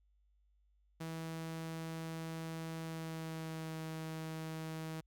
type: tone with pitch glide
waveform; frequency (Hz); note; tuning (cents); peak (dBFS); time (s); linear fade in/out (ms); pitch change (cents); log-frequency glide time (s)
sawtooth; 162.5 to 159.62; E3 to D#3; -24 to +45; -37; 1-5.01; 10; -31; 2.8-3.79
effects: added 50 Hz sine -69 dBFS peak until 5.06 s